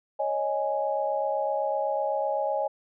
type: chord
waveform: sine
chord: C# suspended second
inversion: none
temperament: equal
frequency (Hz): 554.4 / 622.3 / 830.6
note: C#5 / D#5 / G#5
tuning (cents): 0 / 0 / 0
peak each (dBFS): -29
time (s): 0.19-2.68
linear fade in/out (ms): 10
effects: none